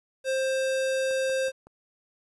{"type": "tone", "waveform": "square", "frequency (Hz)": 528, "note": "C5", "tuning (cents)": 16, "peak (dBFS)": -25, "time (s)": [0.24, 1.52], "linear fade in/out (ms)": 50}
{"type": "click train", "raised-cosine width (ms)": 1, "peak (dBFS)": -35, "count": 4, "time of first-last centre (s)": [1.11, 1.67], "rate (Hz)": 5.36}
{"effects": ["resampled to 24000 Hz", "10-bit"]}